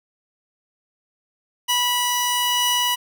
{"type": "tone pair together", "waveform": "sawtooth", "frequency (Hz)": [979, 2936], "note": ["B5", "F#7"], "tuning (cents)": [-15, -14], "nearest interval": "octave + perfect fifth", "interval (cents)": 1901, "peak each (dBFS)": -18, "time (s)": [1.68, 2.96], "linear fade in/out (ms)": 20, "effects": []}